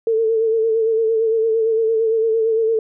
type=tone with vibrato; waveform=sine; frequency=447.5 Hz; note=A4; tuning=29 cents sharp; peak=-14 dBFS; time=0.07-2.79 s; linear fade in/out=2 ms; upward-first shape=sine; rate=8.8 Hz; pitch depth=39 cents each way; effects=none